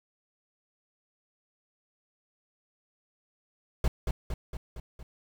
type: noise with echo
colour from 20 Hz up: brown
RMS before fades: -24 dBFS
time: 3.84-3.88 s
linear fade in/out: 2 ms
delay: 230 ms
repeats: 5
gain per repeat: -4 dB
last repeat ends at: 5.03 s
effects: none